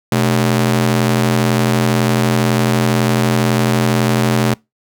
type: ring-modulated tone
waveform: sawtooth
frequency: 170 Hz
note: F3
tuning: 46 cents flat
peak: -5 dBFS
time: 0.12-4.54 s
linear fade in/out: 2 ms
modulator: 46 Hz
effects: noise-tail reverb RT60 0.2 s tail -24 dB re dry